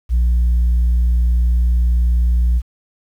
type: tone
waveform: sine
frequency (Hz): 59.7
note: A#1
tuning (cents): +42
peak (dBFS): -9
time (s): 0.09-2.62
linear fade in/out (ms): 50
effects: tanh soft clip ceiling -10 dBFS + 8-bit